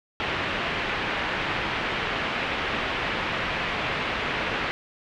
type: low-pass noise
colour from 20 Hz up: white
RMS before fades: -28 dBFS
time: 0.2-4.71 s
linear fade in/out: 0 ms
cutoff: 2800 Hz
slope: 24 dB/octave
effects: none